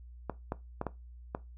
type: clicks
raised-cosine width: 1 ms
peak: -19 dBFS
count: 5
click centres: 0.297 / 0.521 / 0.814 / 0.867 / 1.349 s
effects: noise-tail reverb RT60 0.2 s tail -17 dB re dry + added 60 Hz sine -47 dBFS peak until 1.57 s